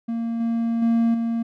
triangle tone with level steps, 230.6 Hz, A#3, 19 cents flat, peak -21 / -18 / -14 / -19 dBFS, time 0.08-1.43 s, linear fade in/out 10 ms, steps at 0.4 / 0.82 / 1.14 s, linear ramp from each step 5 ms, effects none

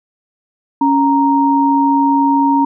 sine tone pair together, 277.9 / 932.3 Hz, C#4 / A#5, +4 / 0 cents, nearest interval octave + major sixth, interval 2096 cents, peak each -12 dBFS, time 0.81-2.65 s, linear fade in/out 5 ms, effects none

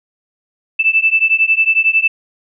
sine beating tone pair, 2637 / 2648 Hz, E7 / E7, 0 / +7 cents, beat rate 11 Hz, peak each -13 dBFS, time 0.79-2.08 s, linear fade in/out 10 ms, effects none

